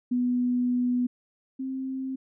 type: tone pair in turn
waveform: sine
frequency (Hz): 246.9 / 263.8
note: B3 / C4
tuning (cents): 0 / +14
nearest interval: minor second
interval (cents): 114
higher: second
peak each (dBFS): -22 / -29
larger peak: first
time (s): 0.11-1.07 / 1.59-2.16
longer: first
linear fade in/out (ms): 10
effects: none